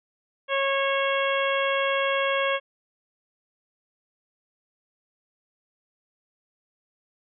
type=harmonic tone; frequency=548 Hz; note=C#5; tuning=20 cents flat; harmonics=1 / 2 / 3 / 4 / 5 / 6; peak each=-25 / -28 / -30 / -31 / -32 / -33 dBFS; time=0.48-2.6 s; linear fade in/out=50 ms; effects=none